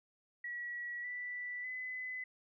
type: tone with pitch steps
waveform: sine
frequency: 1928 / 1970.8 / 2015 Hz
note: B6 / B6 / B6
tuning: -42 / -4 / +34 cents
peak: -39 dBFS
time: 0.44-2.24 s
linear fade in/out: 5 ms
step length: 600 ms
effects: none